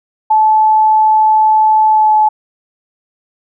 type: tone with pitch glide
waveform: sine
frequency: 867 to 858.5 Hz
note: A5 to A5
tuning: -26 to -43 cents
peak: -6 dBFS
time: 0.3-2.29 s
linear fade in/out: 10 ms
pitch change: -17 cents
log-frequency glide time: 1.89-2.14 s
effects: none